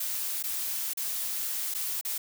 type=noise with dropouts; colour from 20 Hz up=blue; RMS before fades=-32 dBFS; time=0-2.18 s; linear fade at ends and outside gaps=5 ms; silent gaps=0.427-0.437 / 0.935-0.972 / 1.74-1.747 / 2.012-2.049 s; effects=none